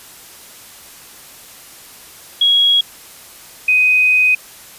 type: tone pair in turn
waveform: sine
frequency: 3314 / 2504 Hz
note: G#7 / D#7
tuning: -4 / +10 cents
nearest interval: perfect fourth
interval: 486 cents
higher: first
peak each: -9 dBFS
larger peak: neither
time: 2.41-2.81 / 3.68-4.35 s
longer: second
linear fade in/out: 5 ms
effects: white hiss -39 dBFS RMS until 4.78 s + resampled to 32000 Hz